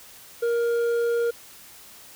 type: tone with hard clipping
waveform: sine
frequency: 469.7 Hz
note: A#4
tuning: 13 cents sharp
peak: -22 dBFS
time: 0.42-1.31 s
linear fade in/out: 10 ms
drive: 5 dB
effects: white hiss -47 dBFS RMS until 2.15 s